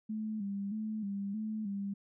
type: tone with vibrato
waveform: sine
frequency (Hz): 207.7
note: G#3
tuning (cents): 0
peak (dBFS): -34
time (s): 0.09-1.94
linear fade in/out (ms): 10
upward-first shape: square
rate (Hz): 1.6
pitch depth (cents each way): 72
effects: none